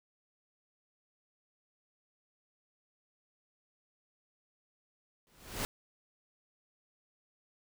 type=noise with exponential growth; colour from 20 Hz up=pink; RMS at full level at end=-32 dBFS; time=5.27-5.65 s; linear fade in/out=0 ms; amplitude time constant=82 ms; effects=none